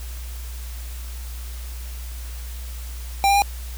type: tone with pitch steps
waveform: square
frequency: 792 / 800.3 / 808.6 Hz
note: G5 / G5 / G#5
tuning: +18 / +36 / -46 cents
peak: -15 dBFS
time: 3.24-3.42 s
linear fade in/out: 0 ms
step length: 60 ms
effects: added 60 Hz sine -30 dBFS peak until 3.77 s + white hiss -42 dBFS RMS until 3.77 s